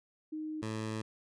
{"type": "tone pair in turn", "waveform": ["sine", "15% pulse"], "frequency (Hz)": [310, 109.6], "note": ["D#4", "A2"], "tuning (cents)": [-6, -6], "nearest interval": "octave + tritone", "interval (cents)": 1800, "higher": "first", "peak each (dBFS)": [-36, -29], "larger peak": "second", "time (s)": [[0.32, 0.62], [0.62, 1.02]], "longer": "second", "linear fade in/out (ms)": 10, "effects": ["resampled to 22050 Hz"]}